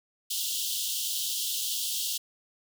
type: high-pass noise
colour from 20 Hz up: pink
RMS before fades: -31 dBFS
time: 0.3-2.18 s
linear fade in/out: 10 ms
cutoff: 2900 Hz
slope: 96 dB/octave
effects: none